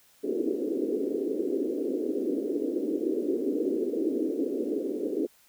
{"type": "band-pass noise", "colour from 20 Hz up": "pink", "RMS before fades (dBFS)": -29, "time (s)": [0.23, 5.27], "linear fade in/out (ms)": 20, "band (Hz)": [270, 460], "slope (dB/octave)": 48, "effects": ["white hiss -61 dBFS RMS until 5.48 s"]}